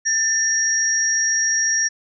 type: tone pair together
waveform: sine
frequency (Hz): 1787 / 5673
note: A6 / F8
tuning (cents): +26 / +26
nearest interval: octave + minor sixth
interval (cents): 2000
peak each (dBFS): -21 / -18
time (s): 0.05-1.89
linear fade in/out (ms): 20
effects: none